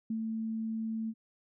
sine tone with ADSR envelope, 222.6 Hz, A3, 20 cents sharp, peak -30 dBFS, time 0.1-1.14 s, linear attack 5 ms, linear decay 80 ms, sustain -2 dB, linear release 50 ms, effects none

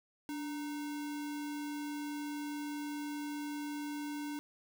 sine tone with sample-and-hold, 292.3 Hz, D4, 8 cents flat, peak -37 dBFS, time 0.29-4.39 s, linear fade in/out 0 ms, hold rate 1225 Hz, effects none

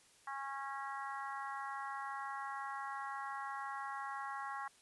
harmonic tone, 274.2 Hz, C#4, 19 cents flat, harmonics 3 / 4 / 5 / 6 / 7, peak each -45 / -44 / -49 / -50 / -51 dBFS, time 0.27-4.68 s, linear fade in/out 5 ms, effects white hiss -66 dBFS RMS until 4.81 s + resampled to 24000 Hz

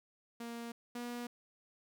sawtooth tone pair in turn, 234.1 / 241.1 Hz, A#3 / B3, +8 / -41 cents, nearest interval minor second, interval 51 cents, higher second, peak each -38 / -36 dBFS, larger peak second, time 0.4-0.72 / 0.95-1.27 s, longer neither, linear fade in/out 5 ms, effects none

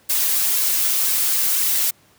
blue noise with flanger, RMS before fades -19 dBFS, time 0.09-1.91 s, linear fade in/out 10 ms, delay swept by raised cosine 1.8 to 7.7 ms, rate 2 Hz, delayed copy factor +0.8, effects pink hiss -55 dBFS RMS until 2.18 s + high-pass 80 Hz 12 dB/octave

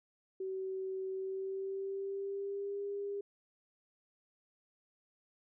sine tone with pitch glide, 380 to 402.6 Hz, F#4 to G4, +46 to +46 cents, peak -36 dBFS, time 0.4-3.21 s, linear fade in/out 5 ms, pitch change +100 cents, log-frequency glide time 1.1-2.82 s, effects none

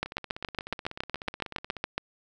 two click trains, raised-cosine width 0.3 ms, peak -12 / -22 dBFS, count 15 / 29, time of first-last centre 0.03-1.98 / 0.06-1.767 s, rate 7.18 / 16.4 Hz, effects none

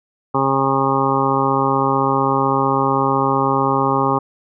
harmonic tone, 135.7 Hz, C#3, 36 cents flat, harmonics 1 / 2 / 3 / 4 / 6 / 7 / 8 / 9, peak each -24 / -22 / -22 / -25 / -21 / -23 / -21 / -23 dBFS, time 0.34-4.19 s, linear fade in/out 10 ms, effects none

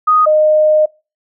sine tone pair in turn, 1244.5 / 614.7 Hz, D#6 / D#5, 0 / -21 cents, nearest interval octave, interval 1221 cents, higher first, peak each -7 dBFS, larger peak neither, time 0.07-0.26 / 0.26-0.86 s, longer second, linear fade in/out 10 ms, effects noise-tail reverb RT60 0.3 s tail -24 dB re dry

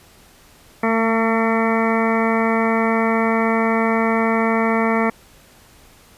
harmonic tone with a mistuned harmonic, 225.8 Hz, A3, 45 cents sharp, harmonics 1 / 2 / 3 / 4 / 5 / 6 / 8 / 9 / 10, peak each -19 / -22 / -24 / -25 / -26 / -27 / -28 / -29 / -29 dBFS, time 0.83-5.1 s, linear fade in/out 5 ms, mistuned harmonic 1, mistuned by -15 cents, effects pink hiss -49 dBFS RMS until 6.17 s + resampled to 32000 Hz

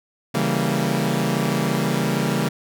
sawtooth chord, C# diminished seventh, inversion none, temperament equal with one note detuned, 138.59 / 164.81 / 196 / 230.9 Hz, C#3 / E3 / G3 / Bb3, 0 / 0 / 0 / -16 cents, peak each -21 dBFS, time 0.34-2.49 s, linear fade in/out 10 ms, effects none

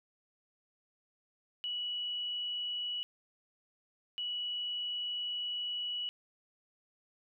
sine tone bursts at uneven times, 2938 Hz, F#7, 13 cents flat, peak -34 dBFS, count 2, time 1.64-3.03 / 4.18-6.09 s, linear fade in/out 0 ms, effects none

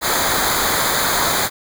pink noise with comb filter, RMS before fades -18 dBFS, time 0.01-1.5 s, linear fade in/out 50 ms, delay 0.36 ms, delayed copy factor -0.8, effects none

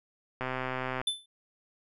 click train, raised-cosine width 0.5 ms, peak -18 dBFS, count 79, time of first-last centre 0.41-1.015 s, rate 129 Hz
square tone with exponential decay, 3520 Hz, A7, in tune, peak -24 dBFS, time 1.07-1.26 s, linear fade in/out 5 ms, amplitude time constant 40 ms
effects resampled to 32000 Hz

